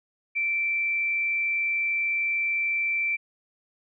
sine tone with frequency modulation, 2339 Hz, D7, 8 cents flat, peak -23 dBFS, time 0.35-3.17 s, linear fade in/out 20 ms, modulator 93.5 Hz, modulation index 0.28, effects none

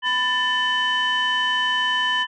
sine tone cluster, 998 / 1771 / 3026 Hz, B5 / A6 / F#7, +18 / +11 / +38 cents, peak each -23 / -21 / -22 dBFS, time 0.02-2.27 s, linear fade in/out 50 ms, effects tanh soft clip ceiling -13 dBFS

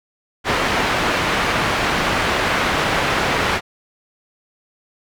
white low-pass noise, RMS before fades -19 dBFS, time 0.44-3.61 s, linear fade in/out 50 ms, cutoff 2000 Hz, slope 12 dB/octave, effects none

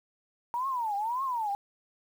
sine tone with vibrato, 932.3 Hz, A#5, in tune, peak -28 dBFS, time 0.54-1.55 s, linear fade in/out 0 ms, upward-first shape triangle, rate 1.8 Hz, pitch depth 290 cents each way, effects 9-bit

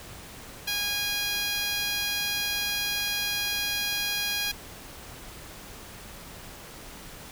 10% pulse tone with high-pass filter, 820 Hz, G#5, 22 cents flat, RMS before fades -29 dBFS, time 0.67-4.52 s, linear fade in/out 10 ms, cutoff 1700 Hz, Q 0.59, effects pink hiss -44 dBFS RMS until 7.31 s

